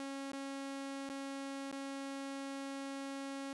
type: tone with dropouts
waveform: sawtooth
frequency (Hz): 274.1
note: C#4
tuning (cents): -19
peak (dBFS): -37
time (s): 0-3.53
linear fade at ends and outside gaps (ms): 1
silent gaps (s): 0.319-0.332 / 1.09-1.097 / 1.714-1.726
effects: resampled to 24000 Hz